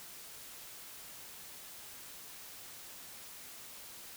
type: silence
effects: white hiss -50 dBFS RMS until 4.16 s